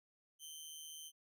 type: tone with amplitude modulation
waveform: 15% pulse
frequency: 3092 Hz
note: G7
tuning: 24 cents flat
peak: -39 dBFS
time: 0.39-1.12 s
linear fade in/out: 50 ms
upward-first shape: sine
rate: 155 Hz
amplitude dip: 55%
effects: none